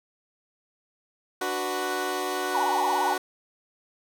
15% pulse chord, B minor, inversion first, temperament equal, 293.7 / 370 / 493.9 Hz, D4 / F#4 / B4, 0 / 0 / 0 cents, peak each -28 / -22 / -28 dBFS, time 1.41-3.18 s, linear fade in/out 5 ms
sine tone with vibrato, 880 Hz, A5, in tune, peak -23 dBFS, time 2.54-3.14 s, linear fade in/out 10 ms, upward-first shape triangle, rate 17 Hz, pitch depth 220 cents each way
effects none

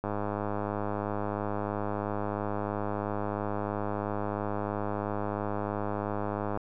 click train, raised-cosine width 1 ms, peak -18 dBFS, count 674, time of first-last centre 0.04-6.574 s, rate 103 Hz, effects none

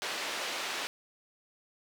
white band-pass noise, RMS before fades -36 dBFS, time 0.02-0.87 s, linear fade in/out 0 ms, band 360 to 3800 Hz, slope 12 dB/octave, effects none

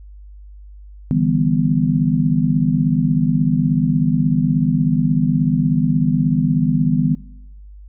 sine chord, E minor seventh, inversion third, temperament just, 148.33 / 164.81 / 197.78 / 247.2 Hz, D3 / E3 / G3 / B3, +18 / 0 / +16 / +2 cents, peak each -19 / -19 / -21 / -18 dBFS, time 1.11-7.15 s, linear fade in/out 0 ms, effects noise-tail reverb RT60 0.8 s tail -19 dB re dry + added 50 Hz sine -36 dBFS peak until 7.88 s

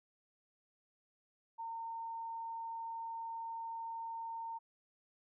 sine tone, 913 Hz, A#5, 36 cents flat, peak -40 dBFS, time 1.58-4.59 s, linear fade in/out 20 ms, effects none

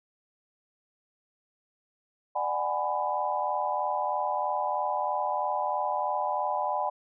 sine chord, G# half-diminished seventh, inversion second, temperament just, 598 / 747.5 / 830.6 / 996.7 Hz, D5 / F#5 / G#5 / B5, +31 / +17 / 0 / +16 cents, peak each -33 / -32 / -31 / -31 dBFS, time 2.35-6.9 s, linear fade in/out 10 ms, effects none

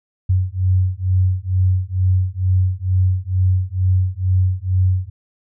sine beating tone pair, 91.7 / 93.9 Hz, F#2 / F#2, -15 / +26 cents, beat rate 2.2 Hz, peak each -17 dBFS, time 0.29-5.1 s, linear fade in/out 10 ms, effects none

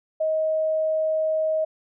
sine tone, 630 Hz, D#5, 21 cents sharp, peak -20 dBFS, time 0.2-1.65 s, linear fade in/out 10 ms, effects none

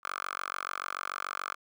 5% pulse tone with high-pass filter, 46.92 Hz, F#1, 25 cents sharp, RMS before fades -37 dBFS, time 0.03-1.55 s, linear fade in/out 20 ms, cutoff 1200 Hz, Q 4.9, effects none

